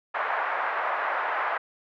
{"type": "band-pass noise", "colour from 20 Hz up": "pink", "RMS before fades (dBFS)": -28, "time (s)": [0.14, 1.58], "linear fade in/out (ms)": 10, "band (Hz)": [690, 1800], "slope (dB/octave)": 24, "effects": []}